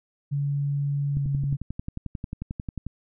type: tone with pitch glide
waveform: sine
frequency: 142.1 to 139.82 Hz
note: C#3 to C#3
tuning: +43 to +15 cents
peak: -23 dBFS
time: 0.31-1.57 s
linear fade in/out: 20 ms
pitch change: -28 cents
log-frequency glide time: 1.1-1.25 s
type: click train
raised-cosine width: 5 ms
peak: -19 dBFS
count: 20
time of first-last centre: 1.17-2.866 s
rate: 11.2 Hz
effects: none